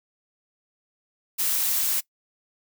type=noise; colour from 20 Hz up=blue; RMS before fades=-24 dBFS; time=1.38-2.01 s; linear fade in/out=20 ms; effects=noise-tail reverb RT60 0.1 s tail -21 dB re dry